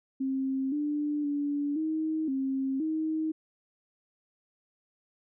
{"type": "tone with pitch steps", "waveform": "sine", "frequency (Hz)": [266.7, 295.6, 288.3, 315, 267.7, 315.1], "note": ["C4", "D4", "D4", "D#4", "C4", "D#4"], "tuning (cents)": [33, 11, -32, 21, 40, 22], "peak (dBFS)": -27, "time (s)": [0.2, 3.32], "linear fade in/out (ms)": 10, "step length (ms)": 520, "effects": []}